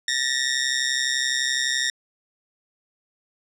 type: ring-modulated tone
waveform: 15% pulse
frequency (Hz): 1844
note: A#6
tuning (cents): -19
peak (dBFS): -12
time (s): 0.08-1.9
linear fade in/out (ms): 2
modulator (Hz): 65.9
effects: low-pass 9000 Hz 12 dB/octave